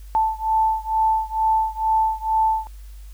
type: beating tone pair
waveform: sine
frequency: 880 / 882.2 Hz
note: A5 / A5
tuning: 0 / +4 cents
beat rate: 2.2 Hz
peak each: -20 / -21 dBFS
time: 0.15-2.67 s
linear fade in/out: 0 ms
effects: added 50 Hz sine -36 dBFS peak until 3.13 s + white hiss -55 dBFS RMS until 3.13 s